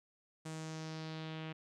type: tone with low-pass filter sweep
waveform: sawtooth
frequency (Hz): 158.6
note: D#3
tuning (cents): +33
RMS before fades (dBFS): -44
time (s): 0.45-1.53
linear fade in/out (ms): 10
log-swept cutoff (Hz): 8500 to 2800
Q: 2.4
effects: none